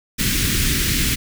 pink band-stop noise, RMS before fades -19 dBFS, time 0.18-1.16 s, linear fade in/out 20 ms, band 320 to 1700 Hz, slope 24 dB/octave, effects none

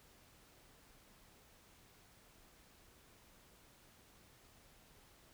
silence, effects pink hiss -65 dBFS RMS until 5.33 s

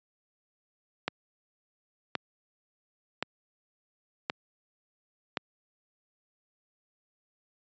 click train, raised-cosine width 0.3 ms, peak -12 dBFS, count 5, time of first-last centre 1.08-5.372 s, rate 0.932 Hz, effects high-pass 150 Hz 12 dB/octave + resampled to 16000 Hz

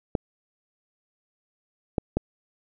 clicks, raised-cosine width 2 ms, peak -9 dBFS, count 3, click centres 0.152 / 1.982 / 2.17 s, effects none

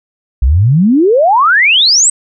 sine exponential sweep, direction up, 57 to 8372 Hz, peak -5 dBFS, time 0.42-2.1 s, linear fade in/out 5 ms, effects none

